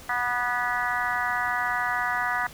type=harmonic tone with a mistuned harmonic; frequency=244.2 Hz; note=B3; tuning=19 cents flat; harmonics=3 / 4 / 5 / 6 / 7 / 8; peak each=-31 / -31 / -31 / -31 / -31 / -31 dBFS; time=0.09-2.47 s; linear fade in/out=5 ms; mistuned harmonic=6; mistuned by=+22 cents; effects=pink hiss -46 dBFS RMS until 2.53 s